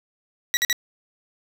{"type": "tone bursts", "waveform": "20% pulse", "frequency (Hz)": 1933, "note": "B6", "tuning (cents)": -38, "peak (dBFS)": -13, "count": 3, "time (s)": [0.54, 0.728], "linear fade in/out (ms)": 0, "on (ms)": 30, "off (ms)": 49, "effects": []}